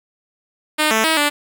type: tone with pitch steps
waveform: 5% pulse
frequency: 305.9 / 220.7 / 319.9 / 292.4 Hz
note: D#4 / A3 / D#4 / D4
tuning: -29 / +5 / +48 / -7 cents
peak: -3 dBFS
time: 0.78-1.3 s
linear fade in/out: 20 ms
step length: 130 ms
effects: none